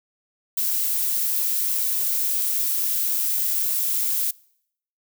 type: noise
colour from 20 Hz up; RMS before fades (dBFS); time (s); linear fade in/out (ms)
violet; -23; 0.57-4.31; 5
effects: noise-tail reverb RT60 0.7 s tail -24 dB re dry